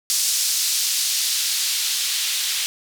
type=noise with band-pass filter sweep; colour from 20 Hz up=blue; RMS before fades=-22 dBFS; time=0.1-2.66 s; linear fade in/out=0 ms; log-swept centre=5300 to 3300 Hz; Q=1.2; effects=none